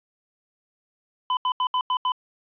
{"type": "tone bursts at uneven times", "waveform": "square", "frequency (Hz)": 1007, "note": "B5", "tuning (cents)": 33, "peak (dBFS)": -21, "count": 6, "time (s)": [[1.3, 1.37], [1.45, 1.52], [1.6, 1.67], [1.74, 1.81], [1.9, 1.97], [2.05, 2.12]], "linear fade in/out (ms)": 2, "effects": ["resampled to 8000 Hz", "9-bit"]}